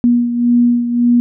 sine beating tone pair, 240 / 241.8 Hz, B3 / B3, -49 / -36 cents, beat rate 1.8 Hz, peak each -10 / -17 dBFS, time 0.04-1.2 s, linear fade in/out 0 ms, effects none

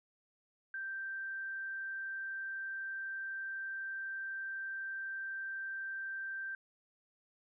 sine tone, 1568 Hz, G6, in tune, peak -38 dBFS, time 0.74-6.55 s, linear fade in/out 2 ms, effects none

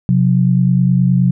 sine tone pair together, 130.81 / 180.4 Hz, C3 / F#3, 0 / -44 cents, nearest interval tritone, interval 556 cents, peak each -12 dBFS, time 0.09-1.31 s, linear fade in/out 0 ms, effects none

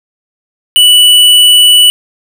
triangle tone with hard clipping, 2960 Hz, F#7, in tune, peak -3 dBFS, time 0.76-1.9 s, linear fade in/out 0 ms, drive 15 dB, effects none

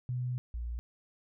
sine tone pair in turn, 124.8 / 58.9 Hz, B2 / A#1, +19 / +19 cents, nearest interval octave + minor second, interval 1300 cents, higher first, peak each -31 / -34 dBFS, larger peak first, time 0.09-0.38 / 0.54-0.79 s, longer first, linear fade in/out 0 ms, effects none

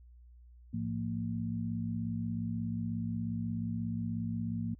sine tone cluster, 107.4 / 173.1 / 229.8 Hz, A2 / F3 / A#3, -41 / -15 / -25 cents, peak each -37 / -38 / -36 dBFS, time 0.73-4.75 s, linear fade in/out 10 ms, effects added 60 Hz sine -53 dBFS peak until 4.79 s

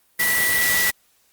sine tone in noise, 1956 Hz, B6, 17 cents flat, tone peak -19 dBFS, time 0.19-0.91 s, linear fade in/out 10 ms, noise white, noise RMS -22 dBFS, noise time 0.19-0.91 s, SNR 0 dB, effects white hiss -61 dBFS RMS until 1.32 s + Opus 32 kbps

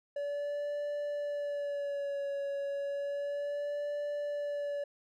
triangle tone with vibrato, 572 Hz, D5, 46 cents flat, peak -31 dBFS, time 0.16-4.84 s, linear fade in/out 5 ms, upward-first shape sine, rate 0.32 Hz, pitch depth 34 cents each way, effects none

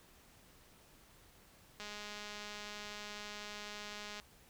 click train, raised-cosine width 0.2 ms, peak -29 dBFS, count 500, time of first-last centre 1.8-4.199 s, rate 208 Hz, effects pink hiss -63 dBFS RMS until 4.49 s

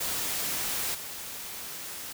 white noise with level steps, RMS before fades -31 / -39 dBFS, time 0-2.13 s, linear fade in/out 10 ms, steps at 0.94 s, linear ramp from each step 10 ms, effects none

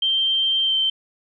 sine tone with pitch glide, 3144 to 3113 Hz, G7 to G7, +4 to -13 cents, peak -17 dBFS, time 0.02-0.9 s, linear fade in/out 5 ms, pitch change -17 cents, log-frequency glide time 0.64-0.74 s, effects none

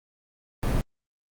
brown noise, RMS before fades -24 dBFS, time 0.63-0.81 s, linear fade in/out 0 ms, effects Opus 32 kbps

